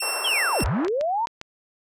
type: tone with tremolo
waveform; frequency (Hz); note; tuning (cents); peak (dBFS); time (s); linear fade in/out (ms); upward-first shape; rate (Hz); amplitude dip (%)
15% pulse; 2710; E7; +47; -17; 0-0.64; 5; triangle; 3.4; 45
type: band-pass noise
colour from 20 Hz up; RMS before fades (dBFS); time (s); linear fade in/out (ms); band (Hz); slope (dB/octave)
white; -32; 0.02-0.87; 2; 450 to 1400; 24
type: linear two-way sweep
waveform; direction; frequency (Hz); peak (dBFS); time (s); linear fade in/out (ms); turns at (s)
sine; down then up; 3347 to 34.65 to 963; -21; 0.24-1.26; 10; 0.64
type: clicks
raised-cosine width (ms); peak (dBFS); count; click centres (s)
0.2; -17; 7; 0.606 / 0.66 / 0.848 / 0.882 / 1.011 / 1.271 / 1.414
effects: none